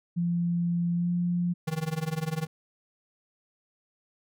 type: tone with pitch glide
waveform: sine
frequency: 172.4 to 175.21 Hz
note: F3 to F3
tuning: -22 to +6 cents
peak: -24 dBFS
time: 0.16-1.54 s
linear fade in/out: 20 ms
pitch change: +28 cents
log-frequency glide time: 0.94-1.1 s
type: tone with tremolo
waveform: square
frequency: 158.6 Hz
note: D#3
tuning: 33 cents sharp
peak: -25 dBFS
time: 1.67-2.47 s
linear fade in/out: 10 ms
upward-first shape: triangle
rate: 20 Hz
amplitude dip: 100%
effects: none